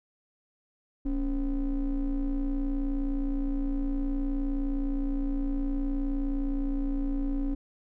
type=ring-modulated tone; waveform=triangle; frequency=124.3 Hz; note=B2; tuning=12 cents sharp; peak=-21 dBFS; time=1.05-7.55 s; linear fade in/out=10 ms; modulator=154 Hz; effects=none